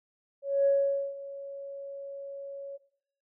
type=tone with ADSR envelope; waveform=sine; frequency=556 Hz; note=C#5; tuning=5 cents sharp; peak=-19 dBFS; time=0.42-2.78 s; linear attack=240 ms; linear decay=480 ms; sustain=-18 dB; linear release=25 ms; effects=noise-tail reverb RT60 0.7 s tail -18 dB re dry + tanh soft clip ceiling -15 dBFS